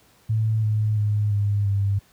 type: tone with pitch steps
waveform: sine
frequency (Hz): 110 / 107.3 / 104.67 / 102.1 / 99.6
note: A2 / A2 / G#2 / G#2 / G2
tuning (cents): 0 / -43 / +14 / -29 / +28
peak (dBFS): -18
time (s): 0.29-1.99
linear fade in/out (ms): 10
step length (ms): 340
effects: pink hiss -57 dBFS RMS until 2.12 s + high-pass 60 Hz 12 dB/octave